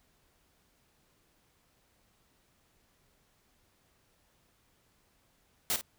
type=noise with echo; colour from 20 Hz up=white; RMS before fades=-30 dBFS; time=5.7-5.76 s; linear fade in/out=0 ms; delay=51 ms; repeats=1; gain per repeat=-11 dB; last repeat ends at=5.811 s; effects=pink hiss -70 dBFS RMS until 5.98 s